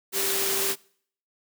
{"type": "tone in noise", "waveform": "sine", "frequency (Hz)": 390.9, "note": "G4", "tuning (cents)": -5, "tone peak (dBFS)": -32, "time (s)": [0.12, 0.76], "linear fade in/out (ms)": 50, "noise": "white", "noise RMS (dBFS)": -26, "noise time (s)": [0.12, 0.76], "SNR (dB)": -9, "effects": ["noise-tail reverb RT60 0.6 s tail -25 dB re dry", "high-pass 150 Hz 12 dB/octave"]}